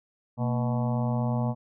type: harmonic tone with a mistuned harmonic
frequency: 123.47 Hz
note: B2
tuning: in tune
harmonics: 1 / 2 / 4 / 5 / 6 / 7 / 8 / 9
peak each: -26 / -29 / -39 / -36 / -40 / -38 / -43 / -45 dBFS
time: 0.37-1.55 s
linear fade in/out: 50 ms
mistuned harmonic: 2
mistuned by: -110 cents
effects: none